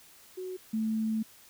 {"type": "tone pair in turn", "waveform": "sine", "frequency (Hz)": [370, 220], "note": ["F#4", "A3"], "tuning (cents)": [0, 0], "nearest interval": "major sixth", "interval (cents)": 900, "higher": "first", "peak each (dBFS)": [-35, -27], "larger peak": "second", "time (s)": [[0.37, 0.57], [0.73, 1.23]], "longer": "second", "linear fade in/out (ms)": 10, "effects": ["white hiss -56 dBFS RMS until 1.49 s"]}